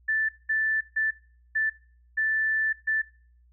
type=tone bursts at uneven times; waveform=sine; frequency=1760 Hz; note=A6; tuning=in tune; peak=-22 dBFS; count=6; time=0.08-0.29 / 0.49-0.81 / 0.96-1.11 / 1.55-1.7 / 2.17-2.73 / 2.87-3.02 s; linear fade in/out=10 ms; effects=noise-tail reverb RT60 0.5 s tail -22 dB re dry + added 60 Hz sine -56 dBFS peak until 3.52 s